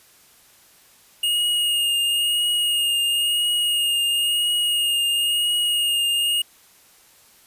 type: tone with vibrato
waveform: square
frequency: 2855 Hz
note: F7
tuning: 37 cents sharp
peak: -19 dBFS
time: 1.23-6.42 s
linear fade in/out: 5 ms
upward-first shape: triangle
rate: 0.98 Hz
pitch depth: 25 cents each way
effects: white hiss -53 dBFS RMS until 7.46 s + resampled to 32000 Hz